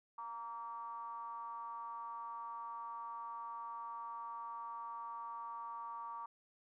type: ring-modulated tone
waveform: triangle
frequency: 110 Hz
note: A2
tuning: in tune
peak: -38 dBFS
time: 0.18-6.26 s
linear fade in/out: 5 ms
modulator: 1040 Hz
effects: none